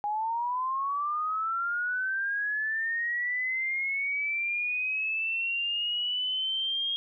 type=linear sweep; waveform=sine; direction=up; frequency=819 to 3259 Hz; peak=-27 dBFS; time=0.04-6.96 s; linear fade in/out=0 ms; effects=none